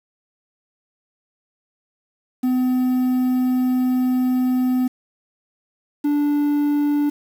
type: tone pair in turn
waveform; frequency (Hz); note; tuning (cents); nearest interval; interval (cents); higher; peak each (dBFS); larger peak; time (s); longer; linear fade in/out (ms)
triangle; 253.5 / 291.9; B3 / D4; +45 / -10; major second; 245; second; -14; neither; 2.43-4.88 / 6.04-7.1; first; 10
effects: 7-bit